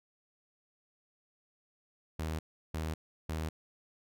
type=tone bursts; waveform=sawtooth; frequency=79.2 Hz; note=D#2; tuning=31 cents sharp; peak=-30 dBFS; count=3; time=2.19-3.49 s; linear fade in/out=5 ms; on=200 ms; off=350 ms; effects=none